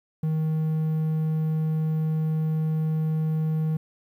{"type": "tone", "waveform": "triangle", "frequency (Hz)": 157.3, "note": "D#3", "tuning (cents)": 19, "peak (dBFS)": -20, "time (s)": [0.23, 3.77], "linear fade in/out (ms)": 5, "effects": ["10-bit"]}